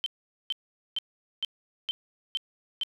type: tone bursts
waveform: sine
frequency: 3106 Hz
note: G7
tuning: 17 cents flat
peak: -26 dBFS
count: 7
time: 0.04-2.834 s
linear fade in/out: 0 ms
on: 22 ms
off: 440 ms
effects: none